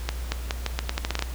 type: accelerating click train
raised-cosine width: 0.2 ms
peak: -8 dBFS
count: 12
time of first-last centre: 0.09-1.224 s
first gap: 230 ms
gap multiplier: 0.82
effects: added 60 Hz sine -30 dBFS peak until 1.34 s + pink hiss -42 dBFS RMS until 1.34 s